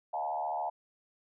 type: tone with frequency modulation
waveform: sine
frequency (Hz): 784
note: G5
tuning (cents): 0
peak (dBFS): -31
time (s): 0.13-0.7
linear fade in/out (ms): 10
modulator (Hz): 74.4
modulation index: 1.9
effects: none